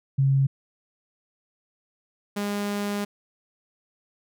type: tone pair in turn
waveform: sine / sawtooth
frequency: 136.2 / 204.1 Hz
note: C#3 / G#3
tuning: -30 / -30 cents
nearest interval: perfect fifth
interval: 700 cents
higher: second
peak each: -17 / -22 dBFS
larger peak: first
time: 0.18-0.47 / 2.36-3.05 s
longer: second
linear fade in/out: 10 ms
effects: none